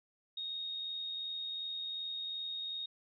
sine tone with amplitude modulation, 3729 Hz, A#7, in tune, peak -36 dBFS, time 0.37-2.86 s, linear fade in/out 5 ms, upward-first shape sine, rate 82.7 Hz, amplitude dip 30%, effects none

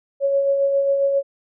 sine tone with tremolo, 554.4 Hz, C#5, in tune, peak -14 dBFS, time 0.2-1.23 s, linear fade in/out 50 ms, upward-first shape sine, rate 7.4 Hz, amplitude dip 35%, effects none

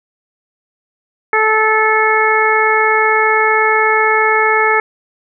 harmonic tone, 435.8 Hz, A4, 17 cents flat, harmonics 1 / 2 / 3 / 4 / 5, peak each -16 / -16 / -16 / -16 / -16 dBFS, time 1.33-4.8 s, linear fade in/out 2 ms, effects none

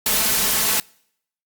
white noise with comb filter, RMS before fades -19 dBFS, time 0.06-0.8 s, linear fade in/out 2 ms, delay 4.6 ms, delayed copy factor +0.55, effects noise-tail reverb RT60 0.7 s tail -26 dB re dry + Opus 48 kbps

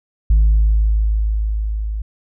sine tone with level ramp, 53.2 Hz, G#1, 42 cents sharp, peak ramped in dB -6 to -20 dBFS, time 0.3-2.02 s, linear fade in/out 5 ms, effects tanh soft clip ceiling -7 dBFS

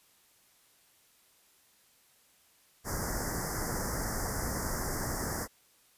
pink band-stop noise, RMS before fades -34 dBFS, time 2.84-5.48 s, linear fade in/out 50 ms, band 2000 to 4900 Hz, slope 96 dB/octave, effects white hiss -65 dBFS RMS until 5.97 s + resampled to 32000 Hz

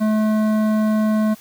triangle tone with hard clipping, 215.6 Hz, A3, 35 cents flat, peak -17 dBFS, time 0-1.35 s, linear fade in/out 20 ms, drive 16 dB, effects white hiss -46 dBFS RMS until 1.4 s

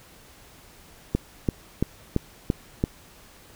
click train, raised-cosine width 3 ms, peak -8 dBFS, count 6, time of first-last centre 1.15-2.839 s, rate 2.96 Hz, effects pink hiss -51 dBFS RMS until 3.55 s

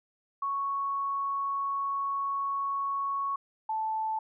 sine tone pair in turn, 1108.7 / 877.2 Hz, C#6 / A5, 0 / -6 cents, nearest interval major third, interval 406 cents, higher first, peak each -28 dBFS, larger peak neither, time 0.42-3.36 / 3.69-4.19 s, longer first, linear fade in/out 5 ms, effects none

